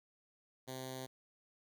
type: tone with notch filter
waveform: 5% pulse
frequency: 130.1 Hz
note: C3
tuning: 9 cents flat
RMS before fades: -45 dBFS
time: 0.67-1.07 s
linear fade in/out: 20 ms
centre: 1300 Hz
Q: 0.85
effects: none